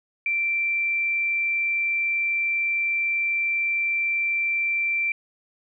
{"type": "tone", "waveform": "sine", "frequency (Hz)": 2349, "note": "D7", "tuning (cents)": 0, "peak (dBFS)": -21, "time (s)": [0.26, 5.12], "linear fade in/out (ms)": 2, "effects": []}